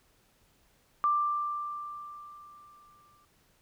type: tone with exponential decay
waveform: sine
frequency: 1181 Hz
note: D6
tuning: 9 cents sharp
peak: -22 dBFS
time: 1.04-3.25 s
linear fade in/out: 0 ms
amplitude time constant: 480 ms
effects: pink hiss -67 dBFS RMS until 3.61 s